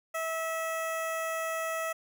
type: tone with notch filter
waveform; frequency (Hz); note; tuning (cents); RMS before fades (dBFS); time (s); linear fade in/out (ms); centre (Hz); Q
15% pulse; 650; E5; -24; -33; 0.14-1.93; 10; 4300; 0.89
effects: none